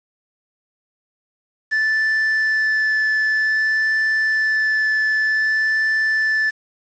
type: tone with vibrato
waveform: triangle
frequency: 1751 Hz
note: A6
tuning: 9 cents flat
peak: -14 dBFS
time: 1.71-6.51 s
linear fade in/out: 20 ms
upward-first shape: sine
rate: 0.53 Hz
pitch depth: 8 cents each way
effects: resampled to 16000 Hz + 7-bit